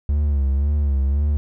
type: tone with vibrato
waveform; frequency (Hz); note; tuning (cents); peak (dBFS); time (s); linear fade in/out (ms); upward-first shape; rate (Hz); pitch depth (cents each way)
triangle; 70.7; C#2; +35; -14; 0.09-1.37; 0; sine; 1.9; 78
effects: none